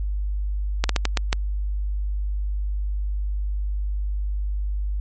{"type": "slowing click train", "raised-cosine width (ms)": 0.2, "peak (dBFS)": -3, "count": 6, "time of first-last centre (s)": [0.84, 1.329], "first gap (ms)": 53, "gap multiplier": 1.31, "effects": ["added 50 Hz sine -22 dBFS peak until 5 s", "MP3 32 kbps"]}